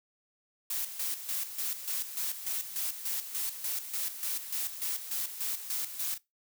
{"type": "noise with tremolo", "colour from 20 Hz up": "blue", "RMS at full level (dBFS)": -33, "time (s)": [0.7, 6.18], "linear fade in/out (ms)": 5, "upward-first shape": "square", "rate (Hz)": 3.4, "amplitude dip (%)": 65, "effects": ["noise-tail reverb RT60 0.2 s tail -21 dB re dry"]}